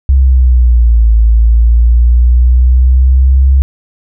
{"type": "exponential two-way sweep", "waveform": "sine", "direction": "down then up", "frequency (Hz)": [67.4, 55, 67.4], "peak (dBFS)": -3, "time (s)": [0.09, 3.62], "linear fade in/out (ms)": 0, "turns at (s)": 1.13, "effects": []}